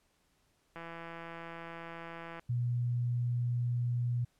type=click train; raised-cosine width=0.5 ms; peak=-30 dBFS; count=274; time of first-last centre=0.76-2.395 s; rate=167 Hz
type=tone; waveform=sine; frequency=121.1 Hz; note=B2; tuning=34 cents flat; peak=-29 dBFS; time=2.49-4.25 s; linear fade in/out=10 ms
effects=pink hiss -73 dBFS RMS until 4.39 s + low-pass 12000 Hz 12 dB/octave